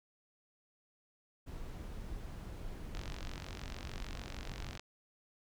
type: noise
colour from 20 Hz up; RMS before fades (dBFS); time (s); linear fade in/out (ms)
brown; -44; 1.46-4.78; 20
type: click train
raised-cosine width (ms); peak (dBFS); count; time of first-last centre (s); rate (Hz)
0.2; -28; 87; 2.95-4.795; 46.6
effects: none